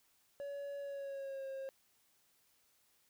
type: tone with pitch glide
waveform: triangle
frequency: 565 to 537.3 Hz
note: C#5 to C5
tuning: +33 to +46 cents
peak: -39 dBFS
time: 0.4-1.69 s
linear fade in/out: 0 ms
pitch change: -87 cents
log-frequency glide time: 0.79-1.47 s
effects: white hiss -73 dBFS RMS until 3.09 s